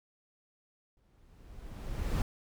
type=noise with exponential growth; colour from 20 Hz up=brown; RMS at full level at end=-28 dBFS; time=0.97-2.22 s; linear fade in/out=1 ms; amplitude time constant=270 ms; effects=none